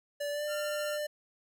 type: tone with pitch glide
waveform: square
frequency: 580 to 596 Hz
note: D5 to D5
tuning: -22 to +25 cents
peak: -33 dBFS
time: 0.2-1.07 s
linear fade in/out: 10 ms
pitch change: +47 cents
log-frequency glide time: 0.31-0.45 s
type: tone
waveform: sawtooth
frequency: 1386 Hz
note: F6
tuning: 14 cents flat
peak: -36 dBFS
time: 0.47-0.99 s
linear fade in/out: 50 ms
effects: none